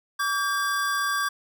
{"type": "tone pair together", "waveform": "square", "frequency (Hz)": [1145.9, 1597], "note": ["D6", "G6"], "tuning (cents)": [-43, 32], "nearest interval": "tritone", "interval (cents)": 575, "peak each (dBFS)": -27, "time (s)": [0.19, 1.29], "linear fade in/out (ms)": 10, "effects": []}